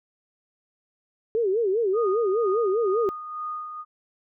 sine tone with vibrato, 420 Hz, G#4, 19 cents sharp, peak -20 dBFS, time 1.35-3.09 s, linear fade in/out 0 ms, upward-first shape sine, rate 5 Hz, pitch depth 210 cents each way
sine tone with tremolo, 1232 Hz, D#6, 17 cents flat, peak -28 dBFS, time 1.93-3.85 s, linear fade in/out 50 ms, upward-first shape sine, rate 2.1 Hz, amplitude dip 50%
effects none

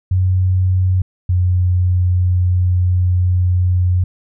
sine tone pair in turn, 92.5 / 90.28 Hz, F#2 / F#2, 0 / -42 cents, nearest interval unison, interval 42 cents, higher first, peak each -11 dBFS, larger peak neither, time 0.11-1.02 / 1.29-4.04 s, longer second, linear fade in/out 5 ms, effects none

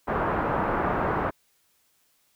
white low-pass noise, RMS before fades -26 dBFS, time 0.07-1.31 s, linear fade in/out 20 ms, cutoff 1300 Hz, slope 24 dB/octave, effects white hiss -67 dBFS RMS until 2.35 s

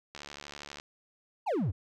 click train, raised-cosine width 0.2 ms, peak -25 dBFS, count 48, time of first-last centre 0.15-0.799 s, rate 72.4 Hz
triangle exponential sweep, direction down, 986 to 77.78 Hz, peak -25 dBFS, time 1.46-1.72 s, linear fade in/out 20 ms
effects none

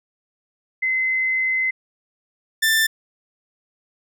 sine / sawtooth tone pair in turn, 2052 / 1777 Hz, C7 / A6, -34 / +17 cents, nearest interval major second, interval 249 cents, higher first, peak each -18 / -12 dBFS, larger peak second, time 0.82-1.71 / 2.62-2.87 s, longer first, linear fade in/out 10 ms, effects none

